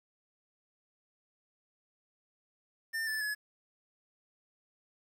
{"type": "tone with pitch steps", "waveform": "square", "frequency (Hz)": [1800, 1748.8, 1699], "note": ["A6", "A6", "G#6"], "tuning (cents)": [39, -11, 39], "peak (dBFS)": -33, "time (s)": [2.93, 3.35], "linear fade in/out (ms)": 20, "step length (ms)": 140, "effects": ["10-bit"]}